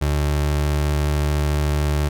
30% pulse tone with pitch glide, 73.42 to 73.93 Hz, D2 to D2, 0 to +12 cents, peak -15 dBFS, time 0.01-2.09 s, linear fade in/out 10 ms, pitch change +12 cents, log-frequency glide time 0.35-0.99 s, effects none

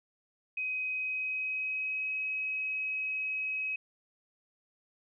sine tone with pitch glide, 2521 to 2547 Hz, D#7 to D#7, +22 to +40 cents, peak -31 dBFS, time 0.57-3.76 s, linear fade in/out 5 ms, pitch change +18 cents, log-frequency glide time 0.91-2.13 s, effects none

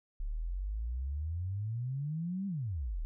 sine exponential two-way sweep, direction up then down, 34.6 to 201.8 to 34.6 Hz, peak -33 dBFS, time 0.2-3.05 s, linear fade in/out 0 ms, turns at 2.47 s, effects none

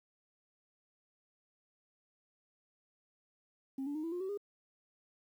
sine tone with pitch steps, 268.7 / 288 / 308.7 / 330.8 / 354.6 / 380 / 407.3 Hz, C4 / D4 / D#4 / E4 / F4 / F#4 / G#4, +46 / -34 / -14 / +6 / +26 / +46 / -34 cents, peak -34 dBFS, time 3.78-4.375 s, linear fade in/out 5 ms, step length 85 ms, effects tanh soft clip ceiling -33 dBFS + 11-bit

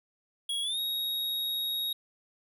square tone with pitch glide, 3322 to 3772 Hz, G#7 to A#7, 0 to +20 cents, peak -30 dBFS, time 0.49-1.93 s, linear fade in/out 5 ms, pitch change +220 cents, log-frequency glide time 0.62-0.79 s, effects none

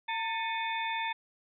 sine tone cluster, 907 / 1773 / 2205 / 2503 / 3551 Hz, A#5 / A6 / C#7 / D#7 / A7, -48 / +13 / -10 / +10 / +15 cents, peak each -33 / -38 / -39 / -40 / -40 dBFS, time 0.08-1.13 s, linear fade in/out 10 ms, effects none

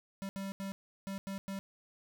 square tone bursts at uneven times, 195.2 Hz, G3, 7 cents flat, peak -38 dBFS, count 6, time 0.22-0.29 / 0.36-0.52 / 0.6-0.72 / 1.07-1.18 / 1.27-1.38 / 1.48-1.59 s, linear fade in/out 0 ms, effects none

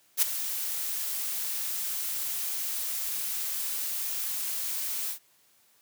blue noise with ADSR envelope, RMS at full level -20 dBFS, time 0.17-5.19 s, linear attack 52 ms, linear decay 10 ms, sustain -12 dB, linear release 96 ms, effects white hiss -64 dBFS RMS until 5.81 s + high-pass 100 Hz 12 dB/octave

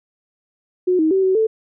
sine tone with pitch steps, 364.5 / 315.5 / 383.1 / 376.9 / 441.2 Hz, F#4 / D#4 / G4 / F#4 / A4, -26 / +24 / -40 / +32 / +5 cents, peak -13 dBFS, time 0.87-1.47 s, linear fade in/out 10 ms, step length 120 ms, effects none

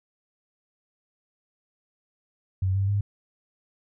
sine tone with pitch steps, 94.4 / 97.79 / 101.29 Hz, F#2 / G2 / G#2, +35 / -4 / -43 cents, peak -21 dBFS, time 2.62-3.01 s, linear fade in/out 5 ms, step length 130 ms, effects none

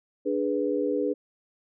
sine chord, G# diminished, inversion second, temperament equal, 293.7 / 415.3 / 493.9 Hz, D4 / G#4 / B4, 0 / 0 / 0 cents, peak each -28 dBFS, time 0.25-1.14 s, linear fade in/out 20 ms, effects none

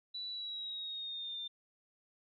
sine tone with pitch glide, 3951 to 3602 Hz, B7 to A7, 0 to +40 cents, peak -39 dBFS, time 0.14-1.48 s, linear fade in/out 10 ms, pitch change -160 cents, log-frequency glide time 0.3-1.37 s, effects none

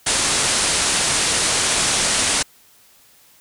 white low-pass noise, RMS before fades -19 dBFS, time 0.06-2.43 s, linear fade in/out 10 ms, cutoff 10000 Hz, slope 96 dB/octave, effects white hiss -52 dBFS RMS until 3.4 s

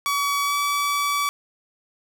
sawtooth tone with pitch glide, 1136 to 1147.2 Hz, C#6 to D6, +42 to -41 cents, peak -17 dBFS, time 0.06-1.29 s, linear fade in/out 0 ms, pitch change +17 cents, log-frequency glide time 0.43-0.55 s, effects none

